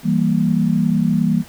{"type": "chord", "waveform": "sine", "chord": "E diminished", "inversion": "none", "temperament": "equal", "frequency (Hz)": [164.81, 196, 233.1], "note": ["E3", "G3", "Bb3"], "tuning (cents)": [0, 0, 0], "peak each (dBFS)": -18, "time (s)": [0.03, 1.44], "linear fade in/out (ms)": 50, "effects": ["pink hiss -43 dBFS RMS until 1.48 s"]}